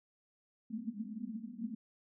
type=band-pass noise; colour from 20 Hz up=white; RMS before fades=-42 dBFS; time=0.7-1.75 s; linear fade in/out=10 ms; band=210 to 240 Hz; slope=96 dB/octave; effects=none